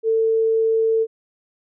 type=tone; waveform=sine; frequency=447.3 Hz; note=A4; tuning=28 cents sharp; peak=-15 dBFS; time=0.03-1.07 s; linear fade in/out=50 ms; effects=none